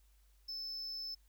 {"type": "tone", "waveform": "triangle", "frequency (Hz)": 5260, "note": "E8", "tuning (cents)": -5, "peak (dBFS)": -39, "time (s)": [0.48, 1.15], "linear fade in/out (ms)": 10, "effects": ["added 50 Hz sine -64 dBFS peak until 1.28 s", "white hiss -75 dBFS RMS until 1.28 s"]}